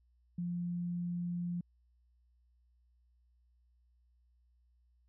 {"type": "tone", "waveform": "sine", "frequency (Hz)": 174.61, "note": "F3", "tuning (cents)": 0, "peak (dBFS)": -34, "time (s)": [0.38, 1.61], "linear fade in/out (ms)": 5, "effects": ["added 60 Hz sine -67 dBFS peak until 5.08 s"]}